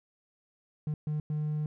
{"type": "tone bursts at uneven times", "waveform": "triangle", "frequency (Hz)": 151.5, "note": "D#3", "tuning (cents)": -46, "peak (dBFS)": -26, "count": 3, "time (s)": [[0.87, 0.94], [1.07, 1.2], [1.3, 1.66]], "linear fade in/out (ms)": 2, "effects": ["tanh soft clip ceiling -23 dBFS"]}